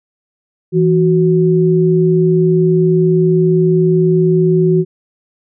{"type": "tone pair together", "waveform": "sine", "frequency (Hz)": [164.82, 370], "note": ["E3", "F#4"], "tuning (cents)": [0, 0], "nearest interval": "octave + major second", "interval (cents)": 1400, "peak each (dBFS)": -11, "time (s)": [0.72, 4.85], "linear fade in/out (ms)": 50, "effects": []}